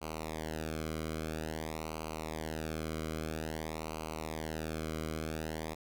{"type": "tone with flanger", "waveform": "sawtooth", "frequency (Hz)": 78.9, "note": "D#2", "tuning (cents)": 25, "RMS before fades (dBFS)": -39, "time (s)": [0.01, 5.75], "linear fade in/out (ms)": 20, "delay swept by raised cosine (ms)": [0.56, 1.13], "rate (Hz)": 0.5, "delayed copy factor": -0.9, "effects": []}